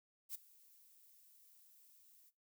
violet noise with ADSR envelope, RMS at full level -43 dBFS, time 0.29-2.31 s, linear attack 56 ms, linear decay 13 ms, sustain -23 dB, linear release 29 ms, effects noise-tail reverb RT60 0.2 s tail -17 dB re dry

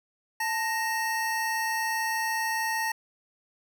square tone pair together, 886.7 / 1864.7 Hz, A5 / A#6, +13 / 0 cents, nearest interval octave + minor second, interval 1287 cents, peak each -30 / -30 dBFS, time 0.4-2.92 s, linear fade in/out 5 ms, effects none

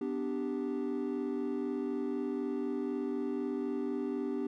triangle chord, G major, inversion first, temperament equal with one note detuned, 249.7 / 293.7 / 392 Hz, B3 / D4 / G4, +19 / 0 / 0 cents, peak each -34 dBFS, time 0.01-4.47 s, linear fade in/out 5 ms, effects tanh soft clip ceiling -23 dBFS

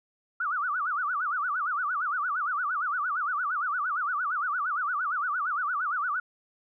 sine tone with vibrato, 1310 Hz, E6, 11 cents flat, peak -26 dBFS, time 0.4-6.2 s, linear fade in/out 5 ms, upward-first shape sine, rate 8.7 Hz, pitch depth 240 cents each way, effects none

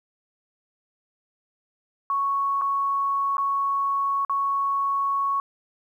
sine tone with dropouts, 1108.7 Hz, C#6, in tune, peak -21 dBFS, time 2.1-5.4 s, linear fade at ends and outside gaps 1 ms, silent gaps 2.613-2.618 / 3.369-3.381 / 4.249-4.296 s, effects 10-bit

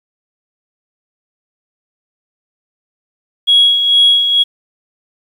sine tone with tremolo, 3322 Hz, G#7, in tune, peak -4 dBFS, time 3.47-4.44 s, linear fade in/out 20 ms, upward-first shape sine, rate 2.2 Hz, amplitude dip 55%, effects tanh soft clip ceiling -1 dBFS + 7-bit

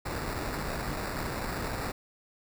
pink noise with sample-and-hold, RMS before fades -34 dBFS, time 0.05-1.92 s, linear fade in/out 10 ms, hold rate 3150 Hz, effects none

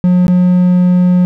triangle tone with dropouts, 179.9 Hz, F#3, 48 cents flat, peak -4 dBFS, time 0.04-1.25 s, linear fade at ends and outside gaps 0 ms, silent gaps 0.268-0.281 s, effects none

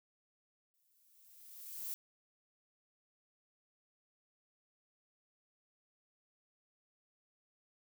violet noise with exponential growth, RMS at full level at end -40 dBFS, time 0.74-1.94 s, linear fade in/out 0 ms, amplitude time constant 260 ms, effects none

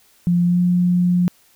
sine tone with pitch glide, 174.61 to 177.76 Hz, F3 to F3, 0 to +31 cents, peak -13 dBFS, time 0.27-1.28 s, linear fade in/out 0 ms, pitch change +31 cents, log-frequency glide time 0.45-0.59 s, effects white hiss -55 dBFS RMS until 1.55 s

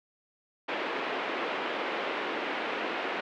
pink band-pass noise, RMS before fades -33 dBFS, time 0.68-3.21 s, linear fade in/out 10 ms, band 300 to 3000 Hz, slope 24 dB/octave, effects none

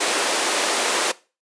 pink high-pass noise, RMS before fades -21 dBFS, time 0-1.12 s, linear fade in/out 10 ms, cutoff 350 Hz, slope 24 dB/octave, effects noise-tail reverb RT60 0.3 s tail -19 dB re dry + resampled to 22050 Hz

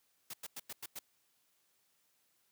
white noise bursts, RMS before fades -44 dBFS, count 6, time 0.3-0.991 s, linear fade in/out 5 ms, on 36 ms, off 95 ms, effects white hiss -75 dBFS RMS until 2.51 s + high-pass 80 Hz 12 dB/octave

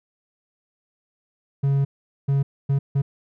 triangle tone bursts at uneven times, 138.59 Hz, C#3, in tune, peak -15 dBFS, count 4, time 1.63-1.85 / 2.28-2.43 / 2.69-2.79 / 2.95-3.02 s, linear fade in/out 10 ms, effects none

